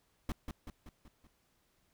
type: noise with echo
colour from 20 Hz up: brown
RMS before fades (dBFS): -34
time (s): 0.29-0.32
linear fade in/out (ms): 2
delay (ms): 190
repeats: 5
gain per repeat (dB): -5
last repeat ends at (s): 1.27
effects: pink hiss -74 dBFS RMS until 1.93 s